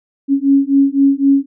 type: beating tone pair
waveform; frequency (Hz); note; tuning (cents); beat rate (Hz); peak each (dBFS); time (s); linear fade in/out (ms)
sine; 274.4 / 278.3; C#4 / C#4; -17 / +7; 3.9; -12; 0.28-1.46; 50
effects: none

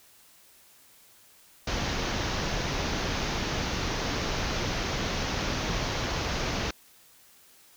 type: low-pass noise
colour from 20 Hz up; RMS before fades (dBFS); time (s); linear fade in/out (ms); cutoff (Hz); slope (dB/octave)
pink; -30; 1.67-6.71; 5; 6500; 96
effects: white hiss -57 dBFS RMS until 7.76 s

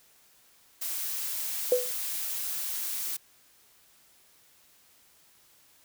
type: noise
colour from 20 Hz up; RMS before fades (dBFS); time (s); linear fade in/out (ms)
blue; -33; 0.81-3.17; 10
type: tone with exponential decay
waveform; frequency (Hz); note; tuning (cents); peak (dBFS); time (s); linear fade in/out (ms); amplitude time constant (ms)
sine; 497.8; B4; +14; -16; 1.72-1.93; 2; 44
effects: white hiss -61 dBFS RMS until 5.84 s

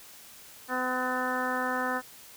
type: harmonic tone with a mistuned harmonic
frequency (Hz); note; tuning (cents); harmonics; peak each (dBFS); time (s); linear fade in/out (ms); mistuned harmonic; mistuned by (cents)
254.1; B3; +49; 1 / 2 / 3 / 4 / 5 / 6 / 7; -35 / -35 / -35 / -35 / -35 / -35 / -35; 0.68-2.02; 50; 6; -26
effects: white hiss -50 dBFS RMS until 2.36 s

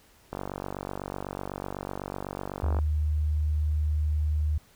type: click train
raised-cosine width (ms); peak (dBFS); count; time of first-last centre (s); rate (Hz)
1; -19; 119; 0.33-2.788; 48
type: tone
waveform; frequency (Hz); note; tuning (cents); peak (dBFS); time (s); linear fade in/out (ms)
sine; 75.9; D#2; -42; -23; 2.63-4.58; 5
effects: pink hiss -59 dBFS RMS until 4.75 s

